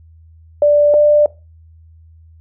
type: tone pair in turn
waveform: sine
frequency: 587.3 / 593.1 Hz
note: D5 / D5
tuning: 0 / +17 cents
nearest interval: unison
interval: 17 cents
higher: second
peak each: -7 dBFS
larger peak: neither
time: 0.62-0.94 / 0.94-1.26 s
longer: neither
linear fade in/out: 2 ms
effects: noise-tail reverb RT60 0.3 s tail -21 dB re dry + added 81 Hz sine -41 dBFS peak until 2.4 s